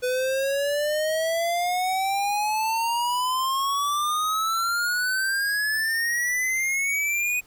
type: exponential sweep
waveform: square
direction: up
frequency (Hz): 496 to 2500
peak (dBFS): -23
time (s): 0.02-7.41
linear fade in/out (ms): 20
effects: pink hiss -56 dBFS RMS until 7.46 s